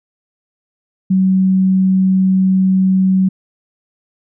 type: tone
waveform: sine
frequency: 188.7 Hz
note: F#3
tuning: 34 cents sharp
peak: -9 dBFS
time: 1.1-3.29 s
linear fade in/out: 10 ms
effects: none